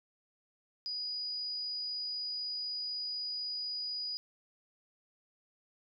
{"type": "tone", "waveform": "sine", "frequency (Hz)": 4922, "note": "D#8", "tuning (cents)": -20, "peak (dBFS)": -35, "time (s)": [0.86, 4.17], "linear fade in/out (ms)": 0, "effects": []}